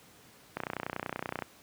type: click train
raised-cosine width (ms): 0.5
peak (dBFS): -18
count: 27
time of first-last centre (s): 0.57-1.422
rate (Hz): 30.5
effects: pink hiss -57 dBFS RMS until 1.62 s + high-pass 100 Hz 12 dB/octave